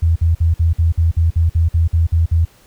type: tone bursts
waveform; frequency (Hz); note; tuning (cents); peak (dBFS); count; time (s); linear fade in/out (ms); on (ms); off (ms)
sine; 82.6; E2; +4; -10; 13; 0.02-2.452; 10; 140; 51
effects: pink hiss -50 dBFS RMS until 2.66 s